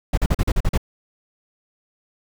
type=noise bursts; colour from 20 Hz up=brown; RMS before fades=-17 dBFS; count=8; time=0.13-0.777 s; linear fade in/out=5 ms; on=45 ms; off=41 ms; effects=none